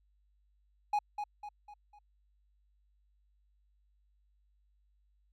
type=tone with echo; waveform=triangle; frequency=830.6 Hz; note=G#5; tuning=in tune; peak=-25 dBFS; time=0.93-0.99 s; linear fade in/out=5 ms; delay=250 ms; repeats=4; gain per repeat=-7 dB; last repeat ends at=1.99 s; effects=added 50 Hz sine -68 dBFS peak until 5.32 s